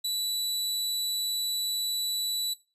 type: tone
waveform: sawtooth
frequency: 3951 Hz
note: B7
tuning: in tune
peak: -24 dBFS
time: 0.04-2.54 s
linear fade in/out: 10 ms
effects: noise-tail reverb RT60 0.3 s tail -18 dB re dry + resampled to 32000 Hz